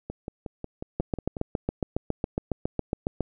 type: two click trains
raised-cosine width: 2 ms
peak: -12 / -20 dBFS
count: 17 / 8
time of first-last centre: 1-3.207 / 0.1-1.368 s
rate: 7.25 / 5.52 Hz
effects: none